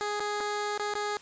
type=tone with dropouts; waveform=15% pulse; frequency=415.3 Hz; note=G#4; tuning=in tune; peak=-23 dBFS; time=0.01-1.17 s; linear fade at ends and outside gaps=0 ms; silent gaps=0.197-0.203 / 0.403-0.407 / 0.777-0.796 / 0.938-0.952 s; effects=white hiss -51 dBFS RMS until 1.21 s + resampled to 16000 Hz